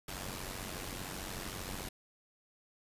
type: noise with amplitude modulation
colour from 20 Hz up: pink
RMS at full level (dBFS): -39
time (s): 0.08-1.89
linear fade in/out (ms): 5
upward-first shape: sine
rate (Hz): 93.3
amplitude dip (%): 65
effects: resampled to 32000 Hz